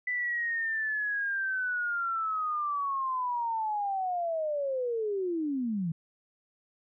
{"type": "linear sweep", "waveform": "sine", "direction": "down", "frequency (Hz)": [1996, 155.56], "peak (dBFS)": -28, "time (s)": [0.07, 5.92], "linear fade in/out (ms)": 5, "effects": []}